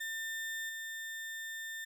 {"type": "tone with level steps", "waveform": "35% pulse", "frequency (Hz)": 1800, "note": "A6", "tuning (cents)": 39, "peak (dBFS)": [-35, -38], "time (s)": [0, 1.85], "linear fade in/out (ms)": 10, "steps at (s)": 0.69, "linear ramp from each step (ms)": 5, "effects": []}